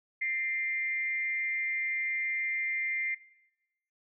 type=tone with amplitude modulation; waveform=sine; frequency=2093 Hz; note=C7; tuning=in tune; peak=-26 dBFS; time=0.21-3.15 s; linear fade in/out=10 ms; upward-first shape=sine; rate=287 Hz; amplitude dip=50%; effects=noise-tail reverb RT60 1.0 s tail -22 dB re dry